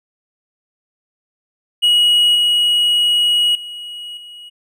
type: tone with level steps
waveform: triangle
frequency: 2905 Hz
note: F#7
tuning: 32 cents flat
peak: -8 / -10 / -26 / -32 dBFS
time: 1.82-4.5 s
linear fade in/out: 20 ms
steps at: 2.35 / 3.55 / 4.17 s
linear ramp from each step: 2 ms
effects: none